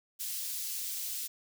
white high-pass noise, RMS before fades -37 dBFS, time 0.19-1.28 s, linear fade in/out 20 ms, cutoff 3900 Hz, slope 12 dB/octave, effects none

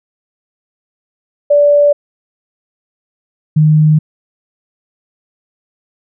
sine tone pair in turn, 581 / 153.89 Hz, D5 / D#3, -19 / -19 cents, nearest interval octave + major seventh, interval 2300 cents, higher first, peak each -5 dBFS, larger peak neither, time 1.5-1.93 / 3.56-3.99 s, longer neither, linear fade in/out 10 ms, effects none

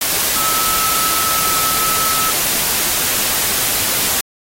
sine tone in noise, 1300 Hz, E6, 24 cents flat, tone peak -20 dBFS, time 0.36-2.31 s, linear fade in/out 5 ms, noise white, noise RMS -17 dBFS, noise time 0.01-4.21 s, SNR -6 dB, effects AAC 48 kbps

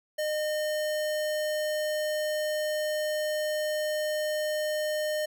square tone, 610 Hz, D#5, 34 cents flat, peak -28 dBFS, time 0.18-5.26 s, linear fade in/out 10 ms, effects none

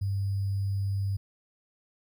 sine tone with sample-and-hold, 98.4 Hz, G2, 7 cents sharp, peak -26 dBFS, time 0.01-1.17 s, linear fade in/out 10 ms, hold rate 4900 Hz, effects none

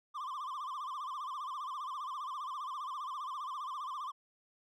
triangle tone with vibrato, 1108.7 Hz, C#6, in tune, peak -36 dBFS, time 0.14-4.12 s, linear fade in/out 20 ms, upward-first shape sine, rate 15 Hz, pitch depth 160 cents each way, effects none

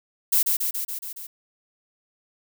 violet noise with echo, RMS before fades -19 dBFS, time 0.32-0.43 s, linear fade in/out 10 ms, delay 140 ms, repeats 6, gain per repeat -3 dB, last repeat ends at 1.27 s, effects none

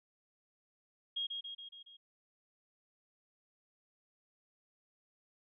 sine tone with echo, 3264 Hz, G#7, 31 cents flat, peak -34 dBFS, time 1.16-1.27 s, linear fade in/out 10 ms, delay 140 ms, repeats 5, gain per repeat -4 dB, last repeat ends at 1.97 s, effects none

